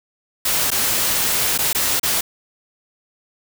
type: noise with dropouts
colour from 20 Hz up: white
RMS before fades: -19 dBFS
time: 0.45-2.21 s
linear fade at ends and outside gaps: 5 ms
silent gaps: 0.705-0.715 / 1.578-1.587 / 1.73-1.748 / 1.997-2.031 s
effects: none